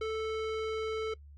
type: tone with low-pass filter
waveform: square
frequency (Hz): 439.7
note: A4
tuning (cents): -1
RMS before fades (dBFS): -34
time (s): 0.01-1.14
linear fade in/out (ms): 5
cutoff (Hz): 3500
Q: 0.88
effects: noise-tail reverb RT60 0.1 s tail -22 dB re dry + added 72 Hz sine -49 dBFS peak until 1.37 s